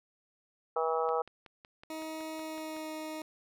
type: harmonic tone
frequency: 161.5 Hz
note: E3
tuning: 35 cents flat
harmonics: 3 / 4 / 5 / 6 / 7 / 8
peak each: -31 / -37 / -34 / -40 / -39 / -36 dBFS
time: 0.76-1.22 s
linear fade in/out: 5 ms
type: click train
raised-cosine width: 0.3 ms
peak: -34 dBFS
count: 10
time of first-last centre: 1.09-2.766 s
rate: 5.37 Hz
type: tone with pitch glide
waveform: 20% pulse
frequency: 316.3 to 312.1 Hz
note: D#4 to D#4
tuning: +29 to +5 cents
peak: -33 dBFS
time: 1.9-3.22 s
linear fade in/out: 2 ms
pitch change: -24 cents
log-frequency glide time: 2.37-2.92 s
effects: none